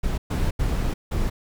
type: noise bursts at uneven times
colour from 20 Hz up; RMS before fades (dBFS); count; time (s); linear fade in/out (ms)
brown; -23; 4; 0.03-0.18 / 0.3-0.51 / 0.59-0.94 / 1.11-1.3; 10
effects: none